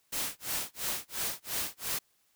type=noise with tremolo; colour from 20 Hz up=white; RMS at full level=-32 dBFS; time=0.12-1.99 s; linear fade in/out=10 ms; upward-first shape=sine; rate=2.9 Hz; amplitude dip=100%; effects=white hiss -71 dBFS RMS until 2.35 s